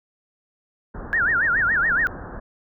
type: low-pass noise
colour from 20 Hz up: pink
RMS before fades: -35 dBFS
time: 0.94-2.4 s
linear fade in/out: 10 ms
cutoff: 1700 Hz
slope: 96 dB/octave
type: tone with vibrato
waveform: sine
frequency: 1610 Hz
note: G6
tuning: 46 cents sharp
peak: -17 dBFS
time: 1.13-2.07 s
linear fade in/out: 0 ms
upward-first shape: sine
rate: 7.1 Hz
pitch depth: 270 cents each way
effects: none